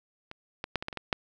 clicks, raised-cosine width 0.3 ms, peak -25 / -17 / -11 / -19 / -17 / -23 / -18 / -9 dBFS, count 8, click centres 0.314 / 0.641 / 0.757 / 0.825 / 0.884 / 0.928 / 0.973 / 1.128 s, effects none

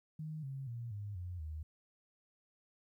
sine tone with pitch steps, 155.56 / 135.42 / 117.89 / 102.63 / 89.35 / 77.78 Hz, D#3 / C#3 / A#2 / G#2 / F2 / D#2, 0 / -40 / +20 / -20 / +40 / 0 cents, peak -40 dBFS, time 0.19-1.63 s, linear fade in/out 5 ms, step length 240 ms, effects 13-bit

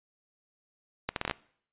accelerating click train, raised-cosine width 0.3 ms, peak -13 dBFS, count 7, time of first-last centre 1.09-1.311 s, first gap 72 ms, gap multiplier 0.72, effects noise-tail reverb RT60 0.6 s tail -22 dB re dry + resampled to 8000 Hz

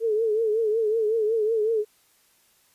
sine tone with vibrato, 439.5 Hz, A4, 2 cents flat, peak -20 dBFS, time 0-1.85 s, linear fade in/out 50 ms, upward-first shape triangle, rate 5.4 Hz, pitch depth 100 cents each way, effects white hiss -62 dBFS RMS until 2.74 s + resampled to 32000 Hz

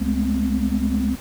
sine tone cluster, 69.4 / 206.7 / 216 / 250.8 / 261.5 Hz, C#2 / G#3 / A3 / B3 / C4, +3 / -8 / -32 / +27 / -1 cents, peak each -25 / -23 / -24 / -25 / -25 dBFS, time 0-1.16 s, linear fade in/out 20 ms, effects tanh soft clip ceiling -9 dBFS + pink hiss -40 dBFS RMS until 1.2 s

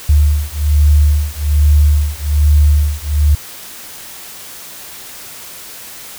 sine beating tone pair, 73.42 / 74.62 Hz, D2 / D2, 0 / +28 cents, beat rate 1.2 Hz, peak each -11 dBFS, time 0.09-3.35 s, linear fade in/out 5 ms, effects white hiss -32 dBFS RMS until 6.18 s

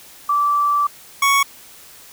sine / 25% pulse tone pair in turn, 1163 / 1112.7 Hz, D6 / C#6, -17 / +6 cents, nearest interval minor second, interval 77 cents, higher first, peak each -14 / -9 dBFS, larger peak second, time 0.29-0.87 / 1.22-1.43 s, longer first, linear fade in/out 5 ms, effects white hiss -43 dBFS RMS until 2.12 s

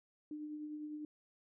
sine tone with tremolo, 301.4 Hz, D4, 45 cents sharp, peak -40 dBFS, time 0.31-1.05 s, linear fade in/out 2 ms, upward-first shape triangle, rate 9.9 Hz, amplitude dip 40%, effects none

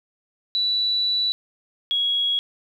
sine tone pair in turn, 3951 / 3322 Hz, B7 / G#7, 0 / 0 cents, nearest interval minor third, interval 300 cents, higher first, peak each -19 dBFS, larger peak neither, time 0.55-1.32 / 1.91-2.39 s, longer first, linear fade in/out 0 ms, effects 9-bit

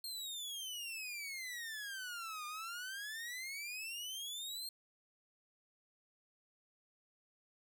sawtooth exponential two-way sweep, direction down then up, 4252 to 1203 to 4252 Hz, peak -39 dBFS, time 0.04-4.69 s, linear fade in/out 2 ms, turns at 2.46 s, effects none

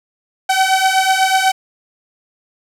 sawtooth beating tone pair, 758 / 766.1 Hz, F#5 / G5, +42 / -40 cents, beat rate 8.1 Hz, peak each -11 dBFS, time 0.49-1.52 s, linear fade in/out 10 ms, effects low-pass 11000 Hz 12 dB/octave + 7-bit

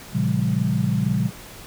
sine chord, G half-diminished seventh, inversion first, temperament equal with one note detuned, 116.54 / 138.59 / 174.61 / 200.9 Hz, Bb2 / Db3 / F3 / G3, 0 / 0 / 0 / +43 cents, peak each -24 dBFS, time 0.12-1.31 s, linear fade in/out 50 ms, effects pink hiss -41 dBFS RMS until 1.66 s

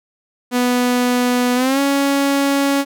sawtooth tone with pitch glide, 246.9 to 278.7 Hz, B3 to C#4, 0 to +9 cents, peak -10 dBFS, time 0.51-2.85 s, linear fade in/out 50 ms, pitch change +209 cents, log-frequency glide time 1.55-1.8 s, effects none

